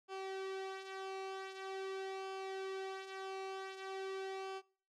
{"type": "tone with flanger", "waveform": "sawtooth", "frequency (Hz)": 384, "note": "G4", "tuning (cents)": -36, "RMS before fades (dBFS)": -44, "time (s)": [0.08, 4.62], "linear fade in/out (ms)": 50, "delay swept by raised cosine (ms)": [0.51, 3.21], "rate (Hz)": 0.45, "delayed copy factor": -0.5, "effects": ["noise-tail reverb RT60 0.5 s tail -25 dB re dry", "low-pass 5000 Hz 12 dB/octave"]}